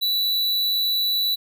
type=tone; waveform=square; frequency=3951 Hz; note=B7; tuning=in tune; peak=-20 dBFS; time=0.01-1.36 s; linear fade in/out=20 ms; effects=none